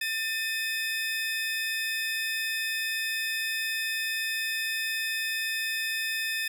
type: tone pair together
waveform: 30% pulse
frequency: 1790.4 / 2532 Hz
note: A6 / D#7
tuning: +30 / +30 cents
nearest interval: tritone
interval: 600 cents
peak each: -28 / -29 dBFS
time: 0.01-6.48 s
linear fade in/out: 5 ms
effects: none